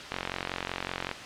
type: click train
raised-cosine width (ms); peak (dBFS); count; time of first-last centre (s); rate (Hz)
0.3; -14; 46; 0.12-1.113; 45.3
effects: white hiss -40 dBFS RMS until 1.25 s + low-pass 4000 Hz 12 dB/octave